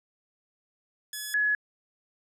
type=tone pair in turn; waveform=5% pulse / sine; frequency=1700 / 1692.2 Hz; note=G#6 / G#6; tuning=+40 / +32 cents; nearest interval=unison; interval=8 cents; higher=first; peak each=-22 dBFS; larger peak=neither; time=1.13-1.34 / 1.34-1.55 s; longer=neither; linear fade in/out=2 ms; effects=low-pass 12000 Hz 12 dB/octave